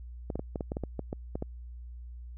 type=clicks; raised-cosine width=2 ms; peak=-20 dBFS; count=12; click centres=0.302 / 0.356 / 0.394 / 0.558 / 0.608 / 0.719 / 0.769 / 0.837 / 0.993 / 1.129 / 1.355 / 1.424 s; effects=added 60 Hz sine -41 dBFS peak until 2.37 s